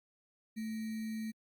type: tone with sample-and-hold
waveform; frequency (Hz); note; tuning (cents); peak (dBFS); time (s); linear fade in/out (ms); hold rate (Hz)
sine; 220; A3; 0; -36; 0.56-1.32; 20; 2100
effects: Opus 48 kbps